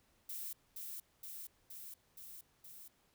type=noise with echo; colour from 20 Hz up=violet; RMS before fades=-44 dBFS; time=0.29-0.53 s; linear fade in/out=2 ms; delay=470 ms; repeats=5; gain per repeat=-2 dB; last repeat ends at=2.88 s; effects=pink hiss -73 dBFS RMS until 3.14 s